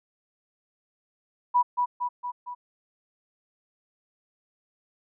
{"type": "tone with echo", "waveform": "sine", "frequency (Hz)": 980, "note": "B5", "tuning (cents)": -14, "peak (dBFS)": -17, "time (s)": [1.54, 1.63], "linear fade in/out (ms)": 20, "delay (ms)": 230, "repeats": 4, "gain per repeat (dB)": -4, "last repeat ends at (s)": 2.55, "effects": []}